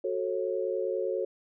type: chord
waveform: sine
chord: F# minor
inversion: none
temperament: equal with one note detuned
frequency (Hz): 370 / 440 / 544.5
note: F#4 / A4 / C#5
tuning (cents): 0 / 0 / -31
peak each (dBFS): -32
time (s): 0.04-1.25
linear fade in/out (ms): 5
effects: none